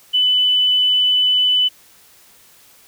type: tone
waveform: sine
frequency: 2997 Hz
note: F#7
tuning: 22 cents sharp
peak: -12 dBFS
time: 0.13-1.69 s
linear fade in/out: 20 ms
effects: white hiss -49 dBFS RMS until 2.87 s